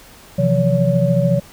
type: tone cluster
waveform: sine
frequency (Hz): 129.8 / 164 / 177.7 / 566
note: C3 / E3 / F3 / C#5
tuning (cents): -13 / -9 / +30 / +36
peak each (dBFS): -18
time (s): 0.38-1.4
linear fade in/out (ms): 10
effects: pink hiss -43 dBFS RMS until 1.52 s